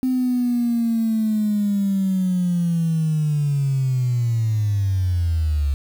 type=linear sweep; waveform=sine; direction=down; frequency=258.5 to 69 Hz; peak=-16 dBFS; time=0.03-5.74 s; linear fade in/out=0 ms; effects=tanh soft clip ceiling -13 dBFS + 7-bit